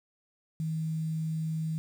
sine tone with quantisation, 159.2 Hz, D#3, 40 cents sharp, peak -29 dBFS, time 0.6-1.78 s, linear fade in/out 0 ms, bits 9, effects none

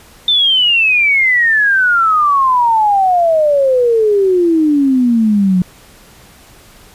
sine exponential sweep, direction down, 3593 to 178 Hz, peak -8 dBFS, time 0.28-5.62 s, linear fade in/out 2 ms, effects pink hiss -42 dBFS RMS until 6.94 s + resampled to 32000 Hz

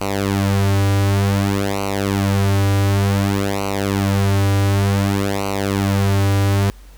sawtooth tone with flanger, 98.9 Hz, G2, 16 cents sharp, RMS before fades -17 dBFS, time 0.01-6.7 s, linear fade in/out 0 ms, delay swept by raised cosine 0.57 to 4.57 ms, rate 0.55 Hz, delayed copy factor -0.9, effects added 47 Hz sine -38 dBFS peak until 6.97 s + pink hiss -50 dBFS RMS until 6.97 s

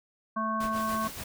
harmonic tone, 220 Hz, A3, in tune, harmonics 1 / 3 / 5 / 7, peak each -33 / -37 / -29 / -40 dBFS, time 0.36-1.08 s, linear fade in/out 10 ms
pink noise with tremolo, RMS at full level -39 dBFS, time 0.6-1.24 s, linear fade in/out 5 ms, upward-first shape sine, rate 7 Hz, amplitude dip 75%
white noise, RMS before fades -44 dBFS, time 0.8-1.24 s, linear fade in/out 5 ms
effects none

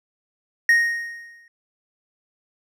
triangle tone with exponential decay, 1864.7 Hz, A#6, in tune, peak -9 dBFS, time 0.69-1.48 s, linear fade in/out 2 ms, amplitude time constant 170 ms, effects none

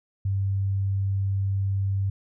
sine tone, 97.8 Hz, G2, 4 cents flat, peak -22 dBFS, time 0.25-2.1 s, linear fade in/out 5 ms, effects none

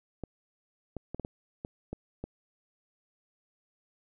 clicks, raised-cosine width 2 ms, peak -23 dBFS, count 8, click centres 0.237 / 0.967 / 1.146 / 1.197 / 1.249 / 1.649 / 1.93 / 2.24 s, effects none

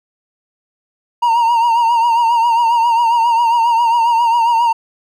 triangle tone with vibrato, 932.3 Hz, A#5, in tune, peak -8 dBFS, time 1.22-4.73 s, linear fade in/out 10 ms, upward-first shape triangle, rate 7.4 Hz, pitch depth 68 cents each way, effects none

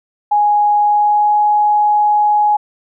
sine tone with pitch glide, 830.6 to 836.9 Hz, G#5 to G#5, 0 to +13 cents, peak -9 dBFS, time 0.31-2.57 s, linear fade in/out 10 ms, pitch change +13 cents, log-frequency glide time 0.81-1.36 s, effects none

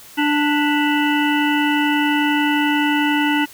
harmonic tone with a mistuned harmonic, 294.8 Hz, D4, 7 cents sharp, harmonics 1 / 3 / 5 / 7 / 9 / 10, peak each -17 / -22 / -24 / -25 / -27 / -27 dBFS, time 0.17-3.46 s, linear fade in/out 20 ms, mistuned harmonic 7, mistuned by -76 cents, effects white hiss -42 dBFS RMS until 3.53 s

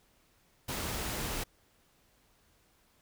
pink noise, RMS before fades -36 dBFS, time 0.68-1.44 s, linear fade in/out 10 ms, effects pink hiss -68 dBFS RMS until 3.01 s

